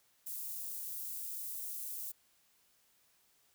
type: high-pass noise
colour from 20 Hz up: white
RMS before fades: -42 dBFS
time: 0.26-2.12 s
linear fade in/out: 10 ms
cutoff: 11000 Hz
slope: 12 dB/octave
effects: white hiss -71 dBFS RMS until 3.54 s